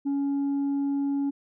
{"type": "tone", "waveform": "sine", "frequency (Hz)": 280, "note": "C#4", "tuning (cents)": 18, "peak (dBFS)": -21, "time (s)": [0.05, 1.31], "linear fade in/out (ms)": 20, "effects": ["tanh soft clip ceiling -23 dBFS"]}